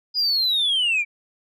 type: linear sweep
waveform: sine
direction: down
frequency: 4978 to 2294 Hz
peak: -16 dBFS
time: 0.14-1.05 s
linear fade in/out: 50 ms
effects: tanh soft clip ceiling -16 dBFS